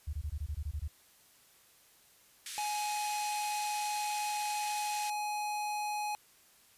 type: tone bursts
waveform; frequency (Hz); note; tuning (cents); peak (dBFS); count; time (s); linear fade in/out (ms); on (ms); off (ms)
sine; 74.6; D2; +28; -33; 10; 0.07-0.88; 10; 63; 20
type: band-pass noise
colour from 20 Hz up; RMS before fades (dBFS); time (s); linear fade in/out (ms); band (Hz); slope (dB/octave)
white; -43; 2.46-5.1; 2; 1700 to 10000; 24
type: tone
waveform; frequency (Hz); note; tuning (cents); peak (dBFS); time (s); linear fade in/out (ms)
square; 838; G#5; +15; -34; 2.58-6.15; 0
effects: white hiss -63 dBFS RMS until 6.77 s + resampled to 32000 Hz